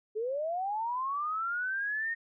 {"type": "linear sweep", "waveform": "sine", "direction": "up", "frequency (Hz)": [415.3, 1861], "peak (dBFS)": -30, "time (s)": [0.15, 2.15], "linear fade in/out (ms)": 20, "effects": []}